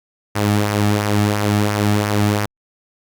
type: tone with flanger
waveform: sawtooth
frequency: 103.83 Hz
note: G#2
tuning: in tune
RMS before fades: -17 dBFS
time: 0.35-2.46 s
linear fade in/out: 10 ms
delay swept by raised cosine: 0.25 to 2.05 ms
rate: 2.9 Hz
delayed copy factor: -0.5
effects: Opus 48 kbps